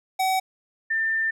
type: tone pair in turn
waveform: square / sine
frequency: 757 / 1791.6 Hz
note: F#5 / A6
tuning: +39 / +31 cents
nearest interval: octave + minor third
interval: 1492 cents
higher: second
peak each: -21 dBFS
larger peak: neither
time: 0.19-0.4 / 0.9-1.31 s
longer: second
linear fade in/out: 10 ms
effects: none